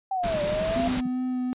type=linear two-way sweep; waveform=sine; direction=down then up; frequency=784 to 583 to 695 Hz; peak=-24 dBFS; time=0.11-0.88 s; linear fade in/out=5 ms; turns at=0.42 s
type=noise; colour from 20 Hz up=pink; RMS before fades=-32 dBFS; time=0.23-1.01 s; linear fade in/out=10 ms
type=tone bursts; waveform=sine; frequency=192.2 Hz; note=G3; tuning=34 cents flat; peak=-28 dBFS; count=10; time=0.25-1.073 s; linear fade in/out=5 ms; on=22 ms; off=67 ms
type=tone with vibrato; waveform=triangle; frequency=253 Hz; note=B3; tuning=42 cents sharp; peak=-23 dBFS; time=0.76-1.53 s; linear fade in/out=0 ms; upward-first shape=sine; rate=2.6 Hz; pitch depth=12 cents each way
effects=resampled to 8000 Hz